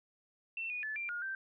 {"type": "tone with pitch steps", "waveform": "sine", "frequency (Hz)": [2690, 2462, 1736, 2370, 1428, 1563], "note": ["E7", "D#7", "A6", "D7", "F6", "G6"], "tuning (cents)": [34, -19, -24, 15, 38, -6], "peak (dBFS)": -36, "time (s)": [0.57, 1.35], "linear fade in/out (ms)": 2, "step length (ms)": 130, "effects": []}